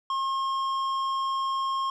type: tone with tanh clipping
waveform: sine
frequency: 1074 Hz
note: C6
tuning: 45 cents sharp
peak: -27 dBFS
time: 0.1-1.9 s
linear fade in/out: 2 ms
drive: 10 dB
effects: none